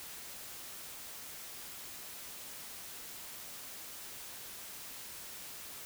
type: silence
effects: white hiss -47 dBFS RMS until 5.85 s